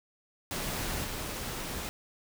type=noise with level steps; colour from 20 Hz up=pink; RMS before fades=-34 / -37 dBFS; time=0.51-1.89 s; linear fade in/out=0 ms; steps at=1.04 s; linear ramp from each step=5 ms; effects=none